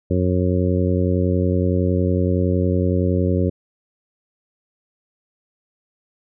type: harmonic tone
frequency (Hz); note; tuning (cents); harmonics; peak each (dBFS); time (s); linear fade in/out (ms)
90.8; F#2; -32; 1 / 2 / 3 / 4 / 5 / 6; -19 / -22 / -24 / -25 / -26 / -27; 0.1-3.5; 10
effects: none